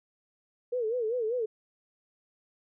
sine tone with vibrato, 466.2 Hz, A#4, in tune, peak -27 dBFS, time 0.72-1.46 s, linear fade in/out 10 ms, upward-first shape sine, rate 5.1 Hz, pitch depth 140 cents each way, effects none

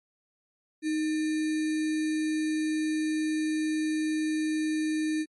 sine tone with sample-and-hold, 311.1 Hz, D#4, in tune, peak -25 dBFS, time 0.82-5.26 s, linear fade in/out 50 ms, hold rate 2100 Hz, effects MP3 48 kbps

